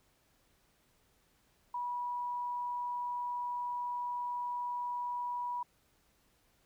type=tone; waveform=sine; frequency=974 Hz; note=B5; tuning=24 cents flat; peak=-34 dBFS; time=1.74-5.63 s; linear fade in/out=5 ms; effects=pink hiss -71 dBFS RMS until 6.65 s